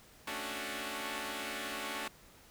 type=chord; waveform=5% pulse; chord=D major seventh; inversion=second; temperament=equal; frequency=220 / 277.2 / 293.7 / 370 Hz; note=A3 / C#4 / D4 / F#4; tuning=0 / 0 / 0 / 0 cents; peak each=-32 dBFS; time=0.27-2.08 s; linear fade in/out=5 ms; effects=pink hiss -59 dBFS RMS until 2.5 s